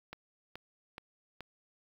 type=click train; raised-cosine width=0.3 ms; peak=-27 dBFS; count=4; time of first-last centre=0.13-1.407 s; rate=2.35 Hz; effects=9-bit